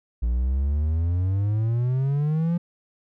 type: exponential sweep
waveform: triangle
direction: up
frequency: 56.9 to 174.61 Hz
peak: -18 dBFS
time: 0.22-2.58 s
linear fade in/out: 10 ms
effects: none